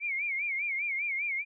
sine tone with vibrato, 2257 Hz, C#7, 31 cents sharp, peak -29 dBFS, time 0-1.45 s, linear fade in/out 50 ms, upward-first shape sine, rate 5 Hz, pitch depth 120 cents each way, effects none

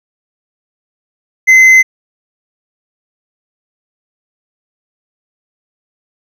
triangle tone with hard clipping, 2054 Hz, C7, 33 cents flat, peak -3 dBFS, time 1.47-1.83 s, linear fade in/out 20 ms, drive 7 dB, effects none

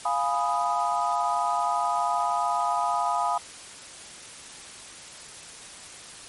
sine chord, F half-diminished seventh, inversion none, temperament equal, 698.5 / 830.6 / 987.8 / 1244.5 Hz, F5 / Ab5 / Cb6 / Eb6, 0 / 0 / 0 / 0 cents, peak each -28 dBFS, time 0.05-3.38 s, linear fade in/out 5 ms, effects white hiss -43 dBFS RMS until 6.28 s + MP3 48 kbps

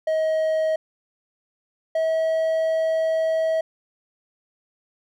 triangle tone pair in turn, 633 / 643.7 Hz, D#5 / E5, +30 / -41 cents, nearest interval unison, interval 29 cents, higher second, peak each -17 / -17 dBFS, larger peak neither, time 0.07-0.76 / 1.95-3.61 s, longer second, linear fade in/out 5 ms, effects none

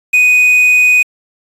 triangle tone with quantisation, 2489 Hz, D#7, in tune, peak -4 dBFS, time 0.13-1.03 s, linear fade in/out 10 ms, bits 5, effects resampled to 32000 Hz

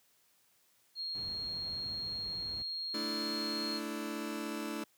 sine tone, 4255 Hz, C8, 28 cents sharp, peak -36 dBFS, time 0.95-3.81 s, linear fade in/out 50 ms
brown noise, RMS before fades -46 dBFS, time 1.15-2.62 s, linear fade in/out 0 ms
sawtooth chord, A suspended fourth, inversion none, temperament just, 220 / 293.3 / 330 Hz, A3 / D4 / E4, 0 / -2 / +2 cents, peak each -37 dBFS, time 2.94-4.84 s, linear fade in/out 5 ms
effects white hiss -70 dBFS RMS until 4.97 s + high-pass 80 Hz 12 dB/octave

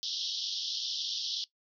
pink band-pass noise, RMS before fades -35 dBFS, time 0.03-1.44 s, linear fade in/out 0 ms, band 3100 to 5700 Hz, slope 96 dB/octave, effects noise-tail reverb RT60 0.1 s tail -18 dB re dry

